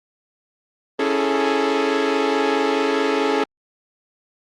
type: chord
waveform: sawtooth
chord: A major seventh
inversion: first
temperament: equal with one note detuned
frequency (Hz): 277.2 / 328.3 / 415.3 / 440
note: C#4 / E4 / G#4 / A4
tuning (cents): 0 / -7 / 0 / 0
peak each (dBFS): -19 / -23 / -18 / -18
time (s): 0.99-3.44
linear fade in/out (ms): 5
effects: low-pass 4000 Hz 12 dB/octave + Opus 32 kbps